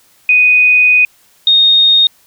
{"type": "tone pair in turn", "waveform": "sine", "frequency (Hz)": [2489, 3704], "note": ["D#7", "A#7"], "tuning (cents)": [0, -12], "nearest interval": "perfect fifth", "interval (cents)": 688, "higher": "second", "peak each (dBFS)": -5, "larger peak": "neither", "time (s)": [[0.29, 1.05], [1.47, 2.07]], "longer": "first", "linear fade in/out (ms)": 2, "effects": ["white hiss -50 dBFS RMS until 2.26 s"]}